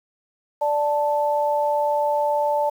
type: tone pair together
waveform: sine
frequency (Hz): 587.3 / 880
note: D5 / A5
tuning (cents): 0 / 0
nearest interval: perfect fifth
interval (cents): 700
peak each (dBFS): -21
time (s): 0.61-2.7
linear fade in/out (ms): 10
effects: 8-bit